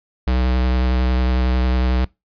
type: tone with vibrato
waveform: square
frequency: 62.9 Hz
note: B1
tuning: 32 cents sharp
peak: -16 dBFS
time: 0.27-2.05 s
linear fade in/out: 5 ms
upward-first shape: sine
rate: 11 Hz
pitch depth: 17 cents each way
effects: noise-tail reverb RT60 0.2 s tail -22 dB re dry + resampled to 11025 Hz